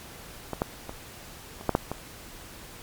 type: clicks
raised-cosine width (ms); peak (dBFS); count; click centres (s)
1; -16 / -10 / -21 / -26 / -8 / -6 / -16; 7; 0.533 / 0.619 / 0.894 / 1.611 / 1.693 / 1.751 / 1.916
effects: pink hiss -45 dBFS RMS until 2.82 s + MP3 96 kbps